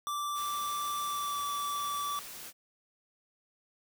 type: tone with pitch glide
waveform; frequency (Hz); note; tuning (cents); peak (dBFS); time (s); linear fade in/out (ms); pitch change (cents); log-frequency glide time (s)
square; 1171 to 1156.9; D6 to D6; -5 to -26; -33; 0.07-2.19; 0; -21; 1.01-1.4
type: noise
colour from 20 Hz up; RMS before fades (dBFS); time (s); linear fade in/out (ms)
white; -45; 0.34-2.53; 50
effects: none